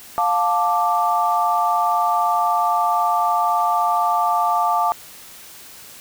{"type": "chord", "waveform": "sine", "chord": "D minor", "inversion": "first", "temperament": "just", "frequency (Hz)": [704.8, 881, 1174.7], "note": ["F5", "A5", "D6"], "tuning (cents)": [16, 2, 0], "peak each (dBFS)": -20, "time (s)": [0.18, 4.92], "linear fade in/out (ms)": 0, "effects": ["white hiss -41 dBFS RMS until 6 s"]}